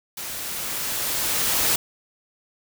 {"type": "noise with level ramp", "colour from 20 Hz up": "white", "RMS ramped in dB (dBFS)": [-33, -20], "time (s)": [0.17, 1.76], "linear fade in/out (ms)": 5, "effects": []}